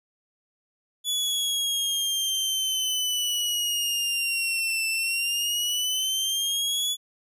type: exponential two-way sweep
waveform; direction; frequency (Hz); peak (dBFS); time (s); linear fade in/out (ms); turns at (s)
sawtooth; down then up; 3431 to 2657 to 3431; -21; 1.04-6.97; 50; 4.88
effects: resampled to 32000 Hz